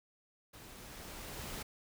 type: noise with level ramp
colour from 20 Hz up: pink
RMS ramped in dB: -54 to -42 dBFS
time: 0.53-1.63 s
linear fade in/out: 10 ms
effects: none